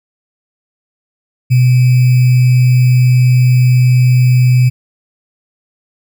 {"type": "tone with sample-and-hold", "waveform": "sine", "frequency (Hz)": 125.7, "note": "B2", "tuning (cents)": 31, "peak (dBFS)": -5, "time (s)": [1.5, 4.7], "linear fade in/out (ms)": 20, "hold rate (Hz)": 2450, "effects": []}